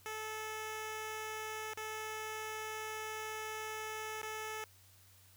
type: tone with dropouts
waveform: 10% pulse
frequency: 434.4 Hz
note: A4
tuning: 22 cents flat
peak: -32 dBFS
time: 0.06-4.64 s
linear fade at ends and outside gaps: 0 ms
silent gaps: 1.735-1.773 / 4.216-4.231 s
effects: added 94 Hz sine -64 dBFS peak until 5.36 s + white hiss -64 dBFS RMS until 5.36 s